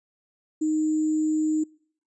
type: tone with sample-and-hold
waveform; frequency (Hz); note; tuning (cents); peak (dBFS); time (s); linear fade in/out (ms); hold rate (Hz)
sine; 310; D#4; -6; -21; 0.61-1.64; 10; 7350
effects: noise-tail reverb RT60 0.6 s tail -26 dB re dry + resampled to 22050 Hz